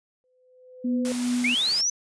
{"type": "tone with exponential growth", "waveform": "sine", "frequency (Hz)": 507, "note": "B4", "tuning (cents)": 45, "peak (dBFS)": -27, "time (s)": [0.24, 1.12], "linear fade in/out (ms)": 0, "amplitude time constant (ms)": 190}
{"type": "tone with tremolo", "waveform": "sine", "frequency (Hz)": 245.6, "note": "B3", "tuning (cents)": -9, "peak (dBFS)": -21, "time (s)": [0.84, 1.55], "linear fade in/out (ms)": 10, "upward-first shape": "triangle", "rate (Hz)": 2.5, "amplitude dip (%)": 50}
{"type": "high-pass noise", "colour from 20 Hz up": "white", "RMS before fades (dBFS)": -34, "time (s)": [1.05, 1.81], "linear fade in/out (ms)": 0, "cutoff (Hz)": 100, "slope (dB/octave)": 24}
{"type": "linear sweep", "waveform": "sine", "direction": "up", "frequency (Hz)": [2074, 6140], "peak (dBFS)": -21, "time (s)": [1.44, 1.9], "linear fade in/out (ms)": 5}
{"effects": ["resampled to 22050 Hz"]}